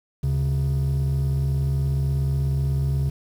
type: tone pair together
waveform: triangle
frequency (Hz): 72.4 / 136.54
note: D2 / C#3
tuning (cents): -24 / -26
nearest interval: major seventh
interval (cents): 1098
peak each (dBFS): -21 / -18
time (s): 0.23-3.1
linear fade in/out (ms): 10
effects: tanh soft clip ceiling -15 dBFS + 8-bit